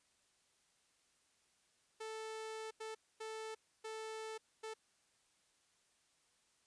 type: tone bursts at uneven times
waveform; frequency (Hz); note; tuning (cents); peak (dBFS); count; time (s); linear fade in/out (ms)
sawtooth; 440; A4; 0; -40; 5; 2-2.71 / 2.8-2.95 / 3.2-3.55 / 3.84-4.38 / 4.63-4.74; 10
effects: white hiss -75 dBFS RMS until 6.66 s + resampled to 22050 Hz